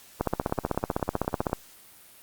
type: two click trains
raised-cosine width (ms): 1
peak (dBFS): -24 / -10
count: 15 / 22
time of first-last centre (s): 0.33-1.497 / 0.21-1.531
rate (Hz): 12 / 15.9
effects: white hiss -52 dBFS RMS until 2.22 s + Opus 48 kbps